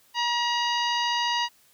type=harmonic tone with a mistuned harmonic; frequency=954 Hz; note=A#5; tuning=40 cents sharp; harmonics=1 / 2 / 3 / 4 / 5 / 6 / 7; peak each=-26 / -31 / -29 / -34 / -33 / -45 / -43 dBFS; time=0.14-1.49 s; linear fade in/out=50 ms; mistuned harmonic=7; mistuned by=-88 cents; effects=white hiss -60 dBFS RMS until 1.73 s